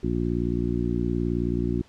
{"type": "harmonic tone", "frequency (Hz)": 59, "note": "A#1", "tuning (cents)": 22, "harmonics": [1, 2, 3, 4, 5, 6], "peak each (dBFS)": [-30, -30, -30, -30, -30, -30], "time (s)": [0.03, 1.82], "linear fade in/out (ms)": 5, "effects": ["pink hiss -56 dBFS RMS until 1.88 s", "low-pass 6000 Hz 12 dB/octave"]}